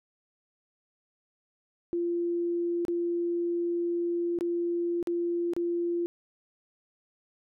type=tone with dropouts; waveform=sine; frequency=344.6 Hz; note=F4; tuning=23 cents flat; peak=-26 dBFS; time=1.93-6.06 s; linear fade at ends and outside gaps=0 ms; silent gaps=2.851-2.882 / 4.388-4.409 / 5.028-5.072 / 5.535-5.565 s; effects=none